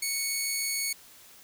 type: tone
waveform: 10% pulse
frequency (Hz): 2217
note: C#7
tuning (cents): 0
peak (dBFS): -19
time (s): 0.02-0.93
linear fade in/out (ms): 5
effects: white hiss -53 dBFS RMS until 1.43 s